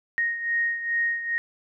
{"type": "beating tone pair", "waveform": "sine", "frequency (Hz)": [1864.7, 1867.1], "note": ["A#6", "A#6"], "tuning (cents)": [0, 2], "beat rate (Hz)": 2.4, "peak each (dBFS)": [-24, -30], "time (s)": [0.18, 1.38], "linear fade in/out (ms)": 0, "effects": []}